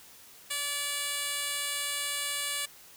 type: tone with band-pass filter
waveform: 10% pulse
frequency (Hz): 576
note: D5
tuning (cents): -34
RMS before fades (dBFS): -33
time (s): 0.5-2.66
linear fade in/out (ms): 10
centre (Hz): 9200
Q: 0.6
effects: white hiss -53 dBFS RMS until 2.96 s